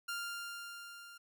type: tone with level ramp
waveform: sawtooth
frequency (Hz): 1396.9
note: F6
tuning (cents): 0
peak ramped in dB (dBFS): -33 to -48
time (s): 0.08-1.18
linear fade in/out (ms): 10
effects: none